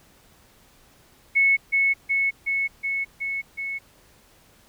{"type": "tone with echo", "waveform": "sine", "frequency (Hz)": 2200, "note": "C#7", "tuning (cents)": -14, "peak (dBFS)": -15, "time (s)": [1.35, 1.57], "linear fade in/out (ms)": 20, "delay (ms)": 370, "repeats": 6, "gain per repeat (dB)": -2, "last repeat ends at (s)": 3.79, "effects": ["pink hiss -56 dBFS RMS until 4.68 s"]}